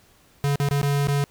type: tone with dropouts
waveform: square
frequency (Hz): 142.1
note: C#3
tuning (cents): +43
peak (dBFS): -20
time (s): 0.44-1.24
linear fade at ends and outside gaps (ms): 0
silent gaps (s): 0.557-0.6 / 0.687-0.711 / 0.815-0.83 / 1.071-1.084
effects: pink hiss -57 dBFS RMS until 1.3 s